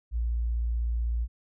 sine tone, 58 Hz, A#1, 8 cents flat, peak -25 dBFS, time 0.11-1.28 s, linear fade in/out 50 ms, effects none

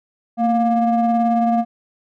triangle ring-modulated tone, 238.1 Hz, A#3, 37 cents sharp, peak -9 dBFS, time 0.37-1.65 s, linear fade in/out 50 ms, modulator 467 Hz, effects none

